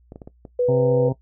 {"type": "clicks", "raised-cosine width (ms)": 2, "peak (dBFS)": -24, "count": 5, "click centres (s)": [0.121, 0.159, 0.218, 0.275, 0.452]}
{"type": "tone", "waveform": "sine", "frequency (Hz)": 492.5, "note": "B4", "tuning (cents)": -5, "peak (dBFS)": -16, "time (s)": [0.59, 1.09], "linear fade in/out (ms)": 5}
{"type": "harmonic tone", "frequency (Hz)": 131.9, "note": "C3", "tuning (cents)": 14, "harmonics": [1, 2, 3, 4, 5, 6, 7], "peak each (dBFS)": [-21, -27, -31, -33, -35, -37, -38], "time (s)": [0.68, 1.13], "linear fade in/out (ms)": 10}
{"effects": ["noise-tail reverb RT60 0.1 s tail -18 dB re dry", "added 60 Hz sine -53 dBFS peak until 1.21 s"]}